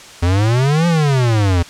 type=exponential two-way sweep; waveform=square; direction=up then down; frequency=84 to 174.61 to 84 Hz; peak=-12 dBFS; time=0.22-1.63 s; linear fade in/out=10 ms; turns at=0.87 s; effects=white hiss -37 dBFS RMS until 1.69 s + low-pass 7000 Hz 12 dB/octave